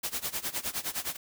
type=noise with tremolo; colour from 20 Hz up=white; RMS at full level=-31 dBFS; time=0.03-1.17 s; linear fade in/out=10 ms; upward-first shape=sine; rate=9.7 Hz; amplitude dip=90%; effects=none